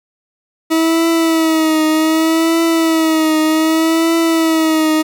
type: tone with vibrato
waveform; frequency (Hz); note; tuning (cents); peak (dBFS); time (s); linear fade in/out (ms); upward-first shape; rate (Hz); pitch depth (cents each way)
40% pulse; 321.4; E4; -44; -10; 0.7-5.03; 20; triangle; 0.65; 56
effects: 8-bit